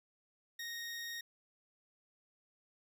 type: tone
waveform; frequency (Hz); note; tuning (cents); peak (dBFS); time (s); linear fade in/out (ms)
20% pulse; 1864.7; A#6; 0; -36; 0.59-1.21; 5
effects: none